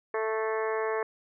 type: harmonic tone with a mistuned harmonic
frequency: 220 Hz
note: A3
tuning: in tune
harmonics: 2 / 3 / 4 / 5 / 6 / 7 / 8 / 9 / 10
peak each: -29 / -36 / -37 / -36 / -43 / -45 / -38 / -46 / -45 dBFS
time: 0.14-1.03 s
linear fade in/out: 2 ms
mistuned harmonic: 10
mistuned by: -31 cents
effects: none